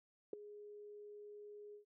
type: tone with ADSR envelope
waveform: sine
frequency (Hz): 415.3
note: G#4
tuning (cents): 0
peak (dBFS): -34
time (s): 0.33-1.85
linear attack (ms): 3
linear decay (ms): 6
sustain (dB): -17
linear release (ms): 110
effects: none